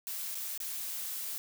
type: noise with dropouts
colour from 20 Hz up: blue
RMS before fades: -38 dBFS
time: 0.07-1.38 s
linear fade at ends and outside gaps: 0 ms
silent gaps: 0.346-0.353 / 0.577-0.602 s
effects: none